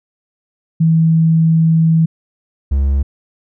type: tone pair in turn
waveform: sine / triangle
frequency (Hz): 162.3 / 68.93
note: E3 / C#2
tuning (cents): -27 / -9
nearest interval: octave + minor third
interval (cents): 1482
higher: first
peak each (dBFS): -8 / -9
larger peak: first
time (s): 0.8-2.06 / 2.71-3.03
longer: first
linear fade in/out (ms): 10
effects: none